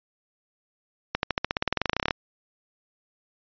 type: accelerating click train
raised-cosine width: 0.3 ms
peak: -7 dBFS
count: 21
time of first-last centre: 1.15-2.108 s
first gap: 81 ms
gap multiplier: 0.94
effects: resampled to 11025 Hz